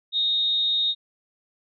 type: tone with amplitude modulation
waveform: sine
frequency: 3720 Hz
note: A#7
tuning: 4 cents flat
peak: -18 dBFS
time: 0.12-0.95 s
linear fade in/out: 50 ms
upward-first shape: sine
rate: 285 Hz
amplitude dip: 40%
effects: none